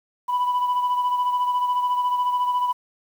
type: beating tone pair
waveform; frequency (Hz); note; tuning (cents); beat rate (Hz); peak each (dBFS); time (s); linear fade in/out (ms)
sine; 987.8 / 1001.8; B5 / B5; 0 / +24; 14; -18 / -26; 0.28-2.73; 20
effects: tanh soft clip ceiling -17 dBFS + 8-bit